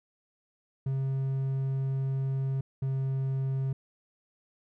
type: tone pair in turn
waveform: triangle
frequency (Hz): 134.4 / 133.91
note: C3 / C3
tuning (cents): +47 / +41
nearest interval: unison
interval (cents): 6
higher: first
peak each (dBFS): -25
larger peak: neither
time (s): 0.86-2.61 / 2.82-3.73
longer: first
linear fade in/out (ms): 5
effects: none